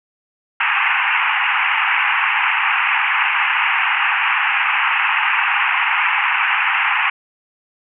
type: band-pass noise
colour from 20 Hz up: white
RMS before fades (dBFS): -17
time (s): 0.6-7.1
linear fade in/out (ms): 5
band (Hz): 800 to 2800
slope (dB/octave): 96
effects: none